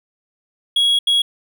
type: tone bursts at uneven times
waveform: triangle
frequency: 3322 Hz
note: G#7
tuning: in tune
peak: -11 dBFS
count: 2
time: 0.76-0.99 / 1.07-1.22 s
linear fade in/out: 5 ms
effects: none